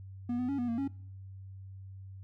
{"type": "tone with pitch steps", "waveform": "triangle", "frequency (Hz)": [241.6, 249.5, 279, 242.7, 231.3, 275.6], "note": ["B3", "B3", "C#4", "B3", "A#3", "C#4"], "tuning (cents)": [-38, 18, 11, -30, -13, -10], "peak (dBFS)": -28, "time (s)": [0.29, 0.878], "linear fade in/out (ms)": 5, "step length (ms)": 98, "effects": ["noise-tail reverb RT60 0.6 s tail -22 dB re dry", "added 96 Hz sine -44 dBFS peak until 2.23 s"]}